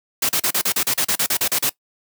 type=noise bursts; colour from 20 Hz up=white; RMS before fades=-19 dBFS; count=14; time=0.22-1.695 s; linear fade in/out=5 ms; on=71 ms; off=37 ms; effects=noise-tail reverb RT60 0.1 s tail -20 dB re dry + high-pass 100 Hz 12 dB/octave